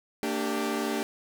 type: chord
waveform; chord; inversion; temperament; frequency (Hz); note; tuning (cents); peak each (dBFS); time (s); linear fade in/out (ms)
sawtooth; G minor; first; equal with one note detuned; 227.8 / 293.7 / 392; Bb3 / D4 / G4; -40 / 0 / 0; -28; 0.23-1.03; 0
effects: none